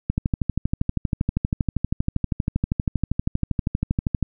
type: click train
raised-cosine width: 5 ms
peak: -8 dBFS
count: 53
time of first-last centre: 0.1-4.227 s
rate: 12.6 Hz
effects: none